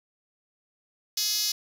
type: tone with high-pass filter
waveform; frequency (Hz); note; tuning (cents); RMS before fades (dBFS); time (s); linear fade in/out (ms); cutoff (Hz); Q
5% pulse; 421.8; G#4; +27; -27; 1.17-1.52; 5; 5300; 2.1
effects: 9-bit